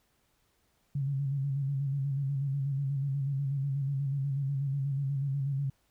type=tone with vibrato; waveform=sine; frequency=138.3 Hz; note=C#3; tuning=4 cents flat; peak=-28 dBFS; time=0.95-5.7 s; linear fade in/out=5 ms; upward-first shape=square; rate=8.2 Hz; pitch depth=44 cents each way; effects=pink hiss -72 dBFS RMS until 5.9 s